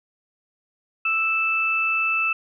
sine tone pair together, 1318.5 / 2637 Hz, E6 / E7, 0 / 0 cents, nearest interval octave, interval 1200 cents, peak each -26 / -20 dBFS, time 1.05-2.33 s, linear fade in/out 5 ms, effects none

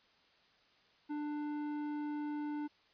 square tone with low-pass filter, 296.6 Hz, D4, 17 cents sharp, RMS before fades -39 dBFS, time 1.09-2.68 s, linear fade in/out 20 ms, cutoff 1300 Hz, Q 0.63, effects white hiss -68 dBFS RMS until 2.93 s + resampled to 11025 Hz

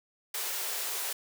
white high-pass noise, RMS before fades -34 dBFS, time 0.34-1.13 s, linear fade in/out 5 ms, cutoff 360 Hz, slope 96 dB/octave, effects none

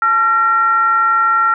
sine tone with frequency modulation, 1366 Hz, F6, 39 cents flat, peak -10 dBFS, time 0.02-1.54 s, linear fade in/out 2 ms, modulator 498 Hz, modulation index 0.46, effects none

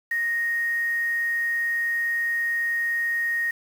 sine tone with quantisation, 1864.7 Hz, A#6, in tune, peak -22 dBFS, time 0.11-3.51 s, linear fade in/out 5 ms, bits 7, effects none

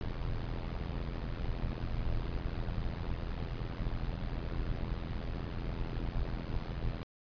brown noise with amplitude modulation, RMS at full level -32 dBFS, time 0.01-7.03 s, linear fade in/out 0 ms, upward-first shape sine, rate 83.8 Hz, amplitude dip 90%, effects resampled to 11025 Hz

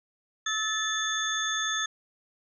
sine tone cluster, 1295 / 1750 / 3514 / 6480 Hz, E6 / A6 / A7 / G#8, -31 / -10 / -3 / -43 cents, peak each -34 / -31 / -31 / -33 dBFS, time 0.46-1.86 s, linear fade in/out 5 ms, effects none

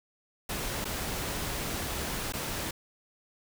pink noise with dropouts, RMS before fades -34 dBFS, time 0.49-2.71 s, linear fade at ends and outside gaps 5 ms, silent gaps 0.845-0.852 / 2.324-2.335 s, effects none

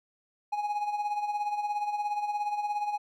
triangle tone with tremolo, 830.6 Hz, G#5, in tune, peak -24 dBFS, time 0.52-2.98 s, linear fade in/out 10 ms, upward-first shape sine, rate 17 Hz, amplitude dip 60%, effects none

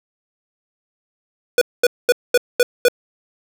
square tone bursts, 490 Hz, B4, 14 cents flat, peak -10 dBFS, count 6, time 1.58-2.884 s, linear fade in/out 2 ms, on 34 ms, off 220 ms, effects none

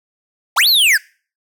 square linear two-way sweep, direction up then down, 587.3 to 4528 to 1457 Hz, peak -10 dBFS, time 0.56-0.98 s, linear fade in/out 20 ms, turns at 0.68 s, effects noise-tail reverb RT60 0.4 s tail -24 dB re dry

